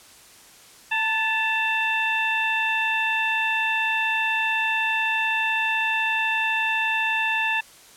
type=harmonic tone with a mistuned harmonic; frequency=892 Hz; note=A5; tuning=23 cents sharp; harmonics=1 / 2 / 3 / 4; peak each=-27 / -25 / -24 / -34 dBFS; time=0.91-7.61 s; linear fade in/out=10 ms; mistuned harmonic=2; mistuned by=-39 cents; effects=white hiss -49 dBFS RMS until 7.96 s + low-pass 11000 Hz 12 dB/octave